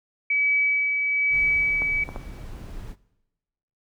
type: tone with tremolo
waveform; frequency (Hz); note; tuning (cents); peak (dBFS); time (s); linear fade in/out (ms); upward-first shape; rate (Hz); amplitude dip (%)
sine; 2285; D7; -48; -18; 0.3-2.04; 5; sine; 1.1; 35
type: noise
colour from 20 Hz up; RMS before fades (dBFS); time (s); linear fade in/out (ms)
brown; -37; 1.3-2.96; 50
type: clicks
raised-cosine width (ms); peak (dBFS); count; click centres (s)
1; -19; 3; 1.82 / 2.09 / 2.161
effects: noise-tail reverb RT60 1.0 s tail -20 dB re dry